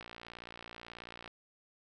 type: click train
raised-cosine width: 0.3 ms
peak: -30 dBFS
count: 75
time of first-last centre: 0.01-1.277 s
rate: 58.4 Hz
effects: none